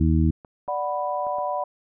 harmonic tone, 79.7 Hz, D#2, 42 cents sharp, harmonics 1 / 2 / 3 / 4, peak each -19 / -22 / -24 / -25 dBFS, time 0-0.31 s, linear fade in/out 10 ms
clicks, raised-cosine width 1 ms, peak -29 dBFS, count 4, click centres 0.448 / 0.679 / 1.268 / 1.385 s
sine chord, B minor, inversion first, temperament equal, 587.3 / 740 / 987.8 Hz, D5 / F#5 / B5, 0 / 0 / 0 cents, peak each -28 dBFS, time 0.68-1.64 s, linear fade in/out 5 ms
effects none

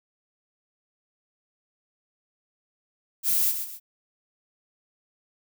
violet noise with echo, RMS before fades -23 dBFS, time 3.23-3.54 s, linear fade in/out 50 ms, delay 130 ms, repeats 2, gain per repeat -8 dB, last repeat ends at 3.8 s, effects none

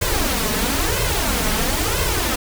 pink noise with flanger, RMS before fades -20 dBFS, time 0.01-2.36 s, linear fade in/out 10 ms, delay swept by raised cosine 1.9 to 4.7 ms, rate 1 Hz, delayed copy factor +0.75, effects none

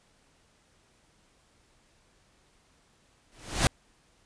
pink noise with exponential growth, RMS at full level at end -20 dBFS, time 3.32-3.67 s, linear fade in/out 0 ms, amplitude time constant 74 ms, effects pink hiss -65 dBFS RMS until 4.25 s + resampled to 22050 Hz

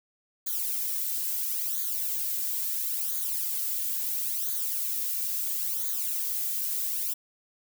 violet noise with flanger, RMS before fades -30 dBFS, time 0.46-7.14 s, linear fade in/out 10 ms, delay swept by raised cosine 0.37 to 2.37 ms, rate 0.74 Hz, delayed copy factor -0.85, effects none

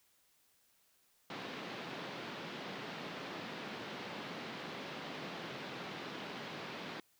pink band-pass noise, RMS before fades -45 dBFS, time 1.3-7 s, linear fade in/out 2 ms, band 160 to 4200 Hz, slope 24 dB/octave, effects white hiss -72 dBFS RMS until 7.19 s

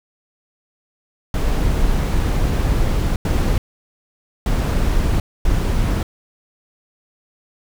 brown noise bursts at uneven times, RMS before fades -17 dBFS, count 4, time 1.34-3.16 / 3.25-3.58 / 4.46-5.2 / 5.45-6.03 s, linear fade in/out 2 ms, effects none

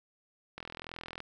click train, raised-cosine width 0.3 ms, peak -25 dBFS, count 27, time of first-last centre 0.58-1.204 s, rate 41.7 Hz, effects none

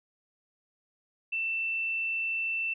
sine tone, 2673 Hz, E7, 23 cents sharp, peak -28 dBFS, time 1.32-2.74 s, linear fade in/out 10 ms, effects none

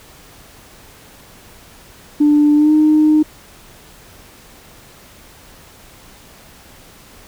sine tone with pitch glide, 295.9 to 306.7 Hz, D4 to D#4, +13 to -25 cents, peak -7 dBFS, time 2.2-3.23 s, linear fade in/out 10 ms, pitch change +62 cents, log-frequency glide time 2.55-2.72 s, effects tanh soft clip ceiling -4 dBFS + pink hiss -43 dBFS RMS until 7.27 s

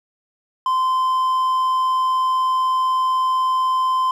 triangle tone, 1034 Hz, C6, 21 cents flat, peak -14 dBFS, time 0.66-4.11 s, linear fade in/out 2 ms, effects none

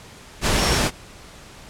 sine tone in noise, 5500 Hz, F8, 27 cents flat, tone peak -27 dBFS, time 0.56-0.81 s, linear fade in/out 50 ms, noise pink, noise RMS -19 dBFS, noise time 0.41-0.91 s, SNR -11 dB, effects pink hiss -43 dBFS RMS until 1.69 s + low-pass 9000 Hz 12 dB/octave

